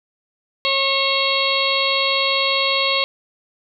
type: harmonic tone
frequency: 545 Hz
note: C#5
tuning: 29 cents flat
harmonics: 1 / 2 / 4 / 5 / 6 / 7 / 8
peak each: -24 / -24 / -24 / -24 / -24 / -24 / -24 dBFS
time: 0.65-3.04 s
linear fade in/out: 0 ms
effects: none